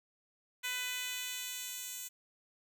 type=tone with high-pass filter sweep; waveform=10% pulse; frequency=499.6 Hz; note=B4; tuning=20 cents sharp; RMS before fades=-40 dBFS; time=0.63-2.09 s; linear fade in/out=20 ms; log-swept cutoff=2000 to 6400 Hz; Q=0.88; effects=none